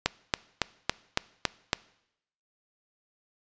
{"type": "click train", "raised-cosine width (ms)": 0.2, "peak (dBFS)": -5, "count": 7, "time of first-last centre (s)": [0.06, 1.731], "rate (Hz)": 3.59, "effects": ["noise-tail reverb RT60 0.8 s tail -21 dB re dry", "resampled to 16000 Hz"]}